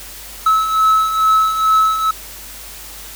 triangle beating tone pair, 1295 / 1297.3 Hz, E6 / E6, -31 / -28 cents, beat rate 2.3 Hz, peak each -17 / -10 dBFS, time 0.46-2.11 s, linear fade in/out 5 ms, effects added 50 Hz sine -40 dBFS peak until 3.15 s + white hiss -34 dBFS RMS until 3.15 s

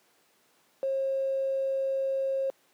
triangle tone with tanh clipping, 538 Hz, C5, 48 cents sharp, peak -25 dBFS, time 0.83-2.5 s, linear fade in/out 0 ms, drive 2 dB, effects pink hiss -65 dBFS RMS until 2.73 s + high-pass 300 Hz 12 dB/octave

